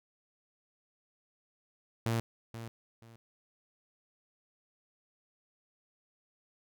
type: tone with echo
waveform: sawtooth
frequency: 114.8 Hz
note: A#2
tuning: 26 cents flat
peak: -25 dBFS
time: 2.06-2.2 s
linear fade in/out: 0 ms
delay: 480 ms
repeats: 2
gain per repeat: -12 dB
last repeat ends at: 3.16 s
effects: none